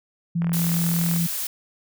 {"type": "tone", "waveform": "sine", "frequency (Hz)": 169.2, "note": "E3", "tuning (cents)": 45, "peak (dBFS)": -20, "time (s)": [0.35, 1.27], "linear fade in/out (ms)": 10}
{"type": "click train", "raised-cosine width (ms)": 0.5, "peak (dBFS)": -20, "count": 31, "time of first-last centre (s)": [0.42, 1.163], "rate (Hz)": 40.4}
{"type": "noise", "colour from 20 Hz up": "blue", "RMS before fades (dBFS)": -28, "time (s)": [0.53, 1.47], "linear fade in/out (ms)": 2}
{"effects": []}